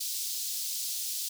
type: high-pass noise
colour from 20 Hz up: pink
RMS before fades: -34 dBFS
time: 0-1.29 s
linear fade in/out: 10 ms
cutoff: 4100 Hz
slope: 24 dB/octave
effects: none